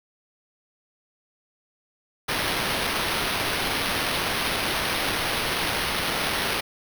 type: noise with sample-and-hold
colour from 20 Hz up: violet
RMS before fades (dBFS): -26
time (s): 2.28-6.61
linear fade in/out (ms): 10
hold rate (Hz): 7350
effects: none